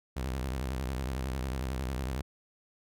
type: tone with vibrato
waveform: sawtooth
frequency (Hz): 65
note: C2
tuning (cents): -11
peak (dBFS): -28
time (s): 0.16-2.22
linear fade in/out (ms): 10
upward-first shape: square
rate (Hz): 11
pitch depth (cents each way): 110
effects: none